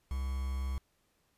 triangle tone with quantisation, 66.5 Hz, C2, 29 cents sharp, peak -30 dBFS, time 0.11-0.78 s, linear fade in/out 0 ms, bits 8, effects pink hiss -74 dBFS RMS until 1.37 s + resampled to 32000 Hz

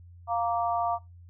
sine chord, Bb major, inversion second, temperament just, 699.2 / 932.3 / 1165.4 Hz, F5 / Bb5 / D6, +2 / 0 / -14 cents, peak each -27 / -31 / -32 dBFS, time 0.27-0.99 s, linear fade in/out 50 ms, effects noise-tail reverb RT60 0.2 s tail -19 dB re dry + added 87 Hz sine -47 dBFS peak until 1.29 s

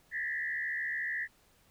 sine tone with frequency modulation, 1849 Hz, A#6, 15 cents flat, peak -32 dBFS, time 0.11-1.28 s, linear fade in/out 50 ms, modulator 73.7 Hz, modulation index 1.8, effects pink hiss -66 dBFS RMS until 1.7 s

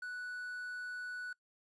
triangle tone with quantisation, 1480 Hz, F#6, in tune, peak -38 dBFS, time 0.02-1.33 s, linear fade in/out 5 ms, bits 11, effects noise-tail reverb RT60 0.1 s tail -23 dB re dry + resampled to 22050 Hz

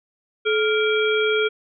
harmonic tone with a mistuned harmonic, 466.2 Hz, A#4, in tune, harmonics 1 / 3 / 5 / 7, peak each -19 / -24 / -26 / -27 dBFS, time 0.45-1.49 s, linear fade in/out 20 ms, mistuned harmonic 1, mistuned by -140 cents, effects none

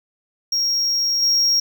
triangle tone with level steps, 5588 Hz, F8, in tune, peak -16 / -13 dBFS, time 0.52-1.6 s, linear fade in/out 5 ms, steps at 1.22 s, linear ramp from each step 5 ms, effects none

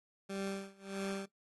20% pulse tone with tremolo, 195.6 Hz, G3, 4 cents flat, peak -31 dBFS, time 0.29-1.26 s, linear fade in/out 10 ms, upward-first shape sine, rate 1.6 Hz, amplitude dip 95%, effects noise-tail reverb RT60 0.1 s tail -19 dB re dry + AAC 32 kbps

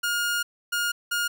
sawtooth tone bursts at uneven times, 1425 Hz, F6, 34 cents sharp, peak -20 dBFS, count 3, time 0.03-0.43 / 0.72-0.92 / 1.11-1.28 s, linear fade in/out 10 ms, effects none

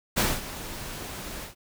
pink noise with ADSR envelope, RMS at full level -22 dBFS, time 0.16-1.55 s, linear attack 23 ms, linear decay 220 ms, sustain -15 dB, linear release 120 ms, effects none

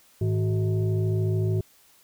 sine tone with frequency modulation, 106.2 Hz, G#2, 39 cents sharp, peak -21 dBFS, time 0.21-1.61 s, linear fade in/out 5 ms, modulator 266 Hz, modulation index 0.8, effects white hiss -58 dBFS RMS until 2.03 s

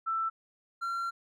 sine / triangle tone pair in turn, 1330 / 1369 Hz, E6 / F6, +15 / -35 cents, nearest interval minor second, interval 50 cents, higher second, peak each -28 / -29 dBFS, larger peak first, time 0.06-0.3 / 0.81-1.11 s, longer second, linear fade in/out 20 ms, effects none

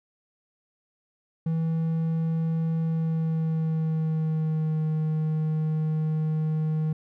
triangle tone with pitch glide, 162.6 to 156.25 Hz, E3 to D#3, -23 to +8 cents, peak -21 dBFS, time 1.46-6.93 s, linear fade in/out 5 ms, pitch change -69 cents, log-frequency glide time 2.81-4.84 s, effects none

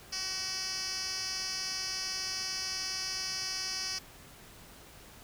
10% pulse tone with band-pass filter, 377.2 Hz, F#4, 33 cents sharp, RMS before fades -36 dBFS, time 0.12-3.99 s, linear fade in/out 10 ms, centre 4900 Hz, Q 4.1, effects pink hiss -53 dBFS RMS until 5.23 s

